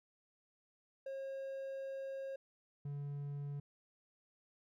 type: tone pair in turn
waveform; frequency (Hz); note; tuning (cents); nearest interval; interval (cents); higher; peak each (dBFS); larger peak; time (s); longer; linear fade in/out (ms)
triangle; 540 / 143.03; C#5 / D3; -45 / -45; octave + major seventh; 2300; first; -39 / -38; second; 1.06-2.36 / 2.85-3.6; first; 5
effects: none